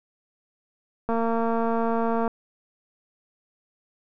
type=click train; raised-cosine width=1 ms; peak=-13 dBFS; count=273; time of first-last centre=1.09-2.278 s; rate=229 Hz; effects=none